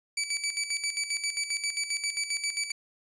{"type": "tone with tremolo", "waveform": "15% pulse", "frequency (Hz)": 2301, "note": "D7", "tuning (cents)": -36, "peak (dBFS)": -20, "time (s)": [0.17, 2.72], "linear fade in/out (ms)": 5, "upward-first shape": "square", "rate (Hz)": 7.5, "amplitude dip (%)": 65, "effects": ["resampled to 22050 Hz"]}